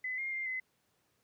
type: tone with pitch steps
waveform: sine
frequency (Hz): 2018 / 2125 / 2104 / 2038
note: B6 / C7 / C7 / C7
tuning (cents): +37 / +26 / +9 / -46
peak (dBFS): -34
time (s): 0.04-0.6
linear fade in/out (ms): 5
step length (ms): 140
effects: pink hiss -75 dBFS RMS until 1.23 s + high-pass 100 Hz 12 dB/octave